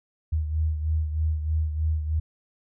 sine beating tone pair, 77.78 / 80.98 Hz, D#2 / E2, 0 / -30 cents, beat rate 3.2 Hz, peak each -23 / -31 dBFS, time 0.32-2.2 s, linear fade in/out 10 ms, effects none

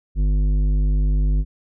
triangle tone with tanh clipping, 49.99 Hz, G1, 35 cents sharp, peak -17 dBFS, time 0.15-1.45 s, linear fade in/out 50 ms, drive 15 dB, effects none

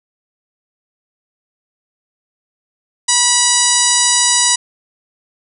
harmonic tone with a mistuned harmonic, 973 Hz, B5, 26 cents flat, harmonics 1 / 2 / 3 / 4 / 5 / 6 / 7 / 8 / 9 / 10, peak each -21 / -22 / -23 / -19 / -19 / -19 / -19 / -17 / -20 / -21 dBFS, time 3.08-4.56 s, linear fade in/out 10 ms, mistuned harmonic 10, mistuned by -18 cents, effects none

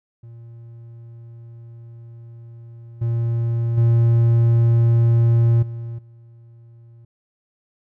triangle tone with level steps, 116.54 Hz, A#2, in tune, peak -35 / -16 / -10 / -25 / -41 dBFS, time 0.23-7.05 s, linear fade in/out 5 ms, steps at 3.01 / 3.77 / 5.62 / 5.98 s, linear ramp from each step 10 ms, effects none

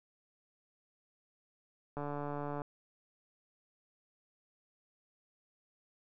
click train, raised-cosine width 1 ms, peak -26 dBFS, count 95, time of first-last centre 1.97-2.618 s, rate 145 Hz, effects none

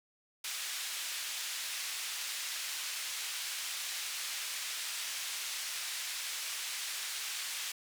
pink band-pass noise, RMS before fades -39 dBFS, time 0.44-7.72 s, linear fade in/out 5 ms, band 2300 to 11000 Hz, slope 12 dB/octave, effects none

